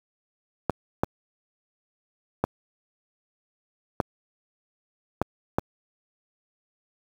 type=clicks; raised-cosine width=1 ms; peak=-7 dBFS; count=6; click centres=0.697 / 1.035 / 2.44 / 4.002 / 5.216 / 5.585 s; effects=high-pass 60 Hz 12 dB/octave + 7-bit